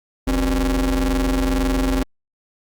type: ring-modulated tone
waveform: 40% pulse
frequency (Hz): 110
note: A2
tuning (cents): 0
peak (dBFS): -13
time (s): 0.27-2.03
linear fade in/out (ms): 5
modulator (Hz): 154
effects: Opus 48 kbps